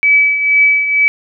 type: tone with tremolo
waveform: sine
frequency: 2292 Hz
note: D7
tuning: 43 cents flat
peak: -5 dBFS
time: 0.03-1.08 s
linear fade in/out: 0 ms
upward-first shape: triangle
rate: 2.1 Hz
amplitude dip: 65%
effects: none